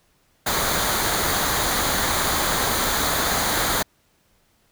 pink noise with comb filter, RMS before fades -22 dBFS, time 0.46-3.83 s, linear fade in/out 10 ms, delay 0.37 ms, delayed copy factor -0.55, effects pink hiss -63 dBFS RMS until 4.71 s

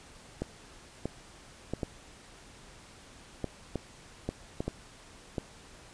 clicks, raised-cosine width 2 ms, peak -18 dBFS, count 10, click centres 0.42 / 1.056 / 1.736 / 1.832 / 3.443 / 3.757 / 4.29 / 4.605 / 4.68 / 5.382 s, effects pink hiss -53 dBFS RMS until 5.93 s + resampled to 22050 Hz

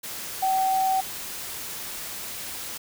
sine tone in noise, 763 Hz, G5, 47 cents flat, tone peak -20 dBFS, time 0.42-1.01 s, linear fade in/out 10 ms, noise white, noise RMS -35 dBFS, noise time 0.03-2.78 s, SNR +12 dB, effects none

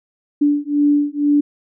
sine beating tone pair, 290 / 292.1 Hz, D4 / D4, -22 / -9 cents, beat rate 2.1 Hz, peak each -16 dBFS, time 0.41-1.41 s, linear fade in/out 10 ms, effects none

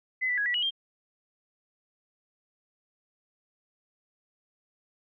sine tone with pitch steps, 2027 / 1973 / 1664 / 1947 / 2921 / 3190 Hz, B6 / B6 / G#6 / B6 / F#7 / G7, +45 / -2 / +3 / -25 / -23 / +30 cents, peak -25 dBFS, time 0.21-0.708 s, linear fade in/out 20 ms, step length 83 ms, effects none

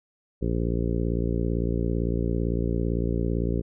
harmonic tone, 57.8 Hz, A#1, 14 cents flat, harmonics 1 / 2 / 3 / 4 / 5 / 6 / 7 / 8 / 9, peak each -27 / -30 / -30 / -34 / -33 / -35 / -33 / -38 / -40 dBFS, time 0.41-3.62 s, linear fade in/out 20 ms, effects none

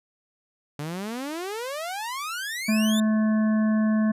sawtooth exponential sweep, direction up, 142 to 3669 Hz, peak -26 dBFS, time 0.79-3 s, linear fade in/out 2 ms
harmonic tone, 216.8 Hz, A3, 25 cents flat, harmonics 1 / 3 / 5 / 7 / 8, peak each -19 / -33 / -38 / -42 / -39 dBFS, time 2.68-4.12 s, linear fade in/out 10 ms
effects resampled to 32000 Hz

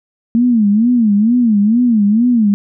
sine tone with vibrato, 223.7 Hz, A3, 29 cents sharp, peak -8 dBFS, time 0.35-2.54 s, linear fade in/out 0 ms, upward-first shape sine, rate 2.2 Hz, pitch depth 180 cents each way, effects none

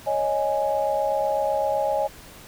sine chord, C# suspended second, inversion none, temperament equal, 554.4 / 622.3 / 830.6 Hz, C#5 / D#5 / G#5, 0 / 0 / 0 cents, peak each -25 dBFS, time 0.06-2.08 s, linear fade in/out 20 ms, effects pink hiss -45 dBFS RMS until 2.47 s

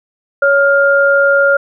sine tone pair together, 558.7 / 1406 Hz, C#5 / F6, +13 / +11 cents, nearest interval octave + major third, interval 1598 cents, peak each -10 dBFS, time 0.42-1.57 s, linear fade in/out 5 ms, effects none

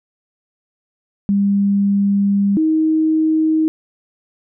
sine tone pair in turn, 200 / 315.5 Hz, G3 / D#4, +35 / +24 cents, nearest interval minor sixth, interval 789 cents, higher second, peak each -12 / -12 dBFS, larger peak neither, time 1.29-2.57 / 2.57-3.68 s, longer first, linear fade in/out 0 ms, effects none

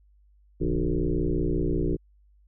sine tone with frequency modulation, 163.2 Hz, E3, 17 cents flat, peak -22 dBFS, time 0.6-1.97 s, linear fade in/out 20 ms, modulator 60.2 Hz, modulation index 4.1, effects added 50 Hz sine -56 dBFS peak until 2.47 s

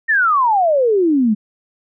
sine exponential sweep, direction down, 1864.7 to 203 Hz, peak -11 dBFS, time 0.08-1.35 s, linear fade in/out 20 ms, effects none

